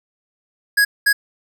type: tone bursts at uneven times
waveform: square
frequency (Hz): 1660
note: G#6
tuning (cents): -1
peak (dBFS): -12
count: 2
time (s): 0.77-0.85 / 1.06-1.13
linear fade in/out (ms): 10
effects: none